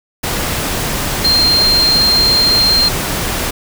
sine tone in noise, 4186 Hz, C8, in tune, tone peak -9 dBFS, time 1.24-2.89 s, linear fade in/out 10 ms, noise pink, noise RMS -18 dBFS, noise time 0.23-3.51 s, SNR +6 dB, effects none

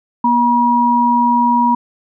sine tone pair together, 240 / 960 Hz, B3 / B5, -49 / -49 cents, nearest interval 2 octaves, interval 2400 cents, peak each -15 / -11 dBFS, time 0.24-1.75 s, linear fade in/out 5 ms, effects none

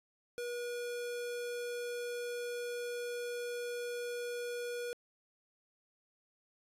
square tone, 482.4 Hz, B4, 41 cents flat, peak -38 dBFS, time 0.38-4.93 s, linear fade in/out 0 ms, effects resampled to 32000 Hz

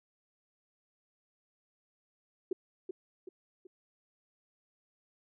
sine tone with echo, 370 Hz, F#4, in tune, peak -28 dBFS, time 2.51-2.53 s, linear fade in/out 5 ms, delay 380 ms, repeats 3, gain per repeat -7 dB, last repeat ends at 3.67 s, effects none

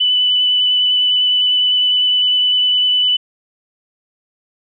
sine tone with vibrato, 2988 Hz, F#7, 16 cents sharp, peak -11 dBFS, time 0-3.17 s, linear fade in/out 10 ms, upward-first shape sine, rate 9.9 Hz, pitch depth 9 cents each way, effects none

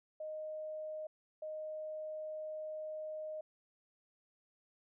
sine tone bursts at uneven times, 620 Hz, D#5, 6 cents flat, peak -40 dBFS, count 2, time 0.2-1.07 / 1.42-3.41 s, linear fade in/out 5 ms, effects none

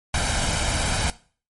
pink noise with comb filter, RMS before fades -23 dBFS, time 0.14-1.1 s, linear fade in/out 2 ms, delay 1.3 ms, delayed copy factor +0.6, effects noise-tail reverb RT60 0.4 s tail -18 dB re dry + MP3 48 kbps

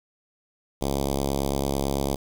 5% pulse tone with notch filter, 69 Hz, C#2, 7 cents flat, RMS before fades -26 dBFS, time 0.81-2.16 s, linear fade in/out 10 ms, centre 1800 Hz, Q 0.6, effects 8-bit

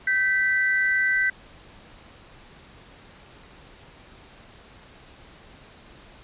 sine tone pair together, 1547.5 / 1975.5 Hz, G6 / B6, -23 / 0 cents, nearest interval major third, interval 423 cents, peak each -22 dBFS, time 0.07-1.3 s, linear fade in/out 5 ms, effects pink hiss -49 dBFS RMS until 6.23 s + resampled to 8000 Hz

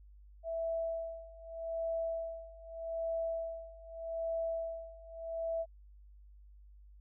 sine tone with tremolo, 659.3 Hz, E5, in tune, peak -32 dBFS, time 0.43-5.66 s, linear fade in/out 50 ms, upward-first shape sine, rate 0.82 Hz, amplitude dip 90%, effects added 50 Hz sine -54 dBFS peak until 7 s

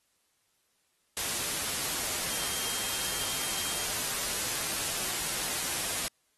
sine tone in noise, 3207 Hz, G7, 39 cents sharp, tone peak -42 dBFS, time 2.31-3.84 s, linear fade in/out 0 ms, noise white, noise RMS -32 dBFS, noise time 1.17-6.08 s, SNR -13 dB, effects white hiss -73 dBFS RMS until 6.37 s + AAC 32 kbps

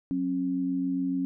sine tone pair together, 184.1 / 271.3 Hz, F#3 / C#4, -8 / -37 cents, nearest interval perfect fifth, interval 671 cents, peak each -33 / -26 dBFS, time 0.11-1.25 s, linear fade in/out 0 ms, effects none

